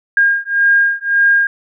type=beating tone pair; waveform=sine; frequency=1616 / 1617.8 Hz; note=G#6 / G#6; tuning=-48 / -46 cents; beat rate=1.8 Hz; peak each=-13 dBFS; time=0.17-1.47 s; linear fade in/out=2 ms; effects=none

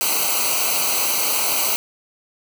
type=noise with comb filter; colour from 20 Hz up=white; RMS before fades=-20 dBFS; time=0.01-1.76 s; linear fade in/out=0 ms; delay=0.57 ms; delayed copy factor=-1; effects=none

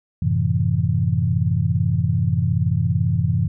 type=chord; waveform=sine; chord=F# half-diminished seventh; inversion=none; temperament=equal; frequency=92.5 / 110 / 130.81 / 164.81 Hz; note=F#2 / A2 / C3 / E3; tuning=0 / 0 / 0 / 0 cents; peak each=-22 dBFS; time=0.22-3.48 s; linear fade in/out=5 ms; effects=none

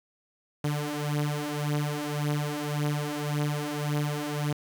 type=beating tone pair; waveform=sawtooth; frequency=146.83 / 148.63 Hz; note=D3 / D3; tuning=0 / +21 cents; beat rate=1.8 Hz; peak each=-27 / -26 dBFS; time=0.64-4.53 s; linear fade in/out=5 ms; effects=8-bit

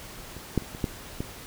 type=clicks; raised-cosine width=3 ms; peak=-28 / -9 / -28 / -25 / -12 / -17 dBFS; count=6; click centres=0.366 / 0.577 / 0.623 / 0.749 / 0.842 / 1.205 s; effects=pink hiss -43 dBFS RMS until 1.46 s

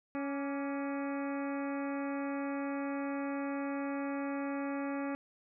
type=harmonic tone with a mistuned harmonic; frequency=278.8 Hz; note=C#4; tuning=10 cents sharp; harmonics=1 / 2 / 3 / 4 / 5 / 6 / 7 / 8 / 9; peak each=-35 / -41 / -45 / -47 / -49 / -51 / -52 / -53 / -54 dBFS; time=0.15-5.15 s; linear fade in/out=0 ms; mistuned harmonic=4; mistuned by=+65 cents; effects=none

